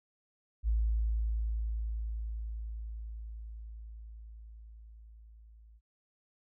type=tone with level ramp; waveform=sine; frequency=55 Hz; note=A1; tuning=in tune; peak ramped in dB=-25 to -54 dBFS; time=0.63-5.81 s; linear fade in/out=50 ms; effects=none